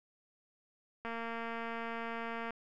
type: click train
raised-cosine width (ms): 0.5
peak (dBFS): -26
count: 336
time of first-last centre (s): 1.05-2.507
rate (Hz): 230
effects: none